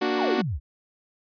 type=chord; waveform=sawtooth; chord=Bb augmented; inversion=none; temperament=equal; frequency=233.1 / 293.7 / 370 Hz; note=Bb3 / D4 / F#4; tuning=0 / 0 / 0 cents; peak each=-26 / -24 / -21 dBFS; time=0.01-0.42 s; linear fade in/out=10 ms
type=exponential sweep; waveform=sine; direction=down; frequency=1136 to 56.1 Hz; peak=-25 dBFS; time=0.17-0.6 s; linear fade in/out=50 ms
effects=resampled to 11025 Hz